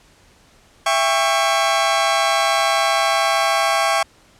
sawtooth chord, C# diminished, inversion first, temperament just, 665.2 / 798.3 / 1108.7 Hz, E5 / G5 / C#6, +16 / +31 / 0 cents, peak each -16 dBFS, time 0.86-4.03 s, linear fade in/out 5 ms, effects pink hiss -52 dBFS RMS until 4.39 s + low-pass 9000 Hz 12 dB/octave

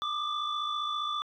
sine tone cluster, 1187 / 1242 / 3479 Hz, D6 / D#6 / A7, +18 / -3 / -20 cents, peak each -31 / -37 / -34 dBFS, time 0.02-1.22 s, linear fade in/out 0 ms, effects tanh soft clip ceiling -23 dBFS

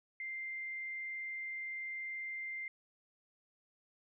sine tone, 2093 Hz, C7, in tune, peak -39 dBFS, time 0.2-2.68 s, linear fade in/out 2 ms, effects none

